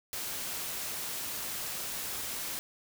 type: noise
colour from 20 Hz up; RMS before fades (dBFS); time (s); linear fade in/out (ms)
white; -37; 0.13-2.59; 0
effects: none